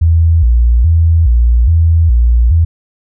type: tone with vibrato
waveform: sine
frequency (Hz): 69.7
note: C#2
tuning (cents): +10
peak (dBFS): -5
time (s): 0.01-2.65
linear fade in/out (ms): 10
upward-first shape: square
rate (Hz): 1.2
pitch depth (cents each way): 290
effects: none